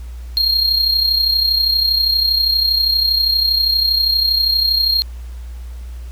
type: tone with amplitude modulation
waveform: triangle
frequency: 4230 Hz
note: C8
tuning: 18 cents sharp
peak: -9 dBFS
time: 0.37-5.02 s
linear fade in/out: 0 ms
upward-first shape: sine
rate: 32.5 Hz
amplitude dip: 55%
effects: added 60 Hz sine -27 dBFS peak until 6.11 s + pink hiss -48 dBFS RMS until 6.11 s